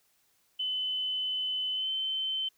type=tone with pitch glide; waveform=sine; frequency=3026 to 3079 Hz; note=F#7 to G7; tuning=+38 to -32 cents; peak=-29 dBFS; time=0.59-2.49 s; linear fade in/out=10 ms; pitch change=+30 cents; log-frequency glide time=1.73-1.9 s; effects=white hiss -70 dBFS RMS until 2.57 s